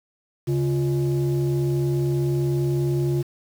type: tone pair together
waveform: sine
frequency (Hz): 138.14 / 349.6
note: C#3 / F4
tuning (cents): -6 / +2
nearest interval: octave + major third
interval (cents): 1608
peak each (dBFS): -19 / -22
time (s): 0.47-3.23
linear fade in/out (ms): 20
effects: tanh soft clip ceiling -16 dBFS + 7-bit